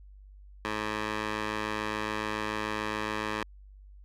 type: tone with band-pass filter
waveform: 15% pulse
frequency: 107 Hz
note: A2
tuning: 48 cents flat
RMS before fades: -33 dBFS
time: 0.65-3.43 s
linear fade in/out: 0 ms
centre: 1600 Hz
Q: 0.73
effects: added 49 Hz sine -48 dBFS peak until 4.04 s